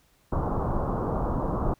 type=low-pass noise; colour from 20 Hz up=pink; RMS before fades=-27 dBFS; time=0.32-1.74 s; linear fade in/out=5 ms; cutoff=1200 Hz; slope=48 dB/octave; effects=pink hiss -64 dBFS RMS until 1.79 s